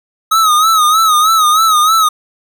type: tone with vibrato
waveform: square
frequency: 1268 Hz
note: D#6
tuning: 32 cents sharp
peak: -8 dBFS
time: 0.31-2.09 s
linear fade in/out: 10 ms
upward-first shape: sine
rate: 3.2 Hz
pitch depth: 80 cents each way
effects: none